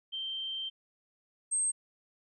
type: tone pair in turn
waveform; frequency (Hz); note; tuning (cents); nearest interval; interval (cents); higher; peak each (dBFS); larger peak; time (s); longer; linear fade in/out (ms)
sine; 3136 / 8372; G7 / C9; 0 / 0; octave + perfect fourth; 1700; second; -34 / -27; second; 0.12-0.7 / 1.51-1.72; first; 20
effects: none